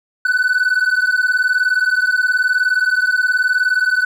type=beating tone pair; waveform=triangle; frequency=1488 / 1507 Hz; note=F#6 / F#6; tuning=+9 / +31 cents; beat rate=19 Hz; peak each=-13 dBFS; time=0.25-4.05 s; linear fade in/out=5 ms; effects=tanh soft clip ceiling -8 dBFS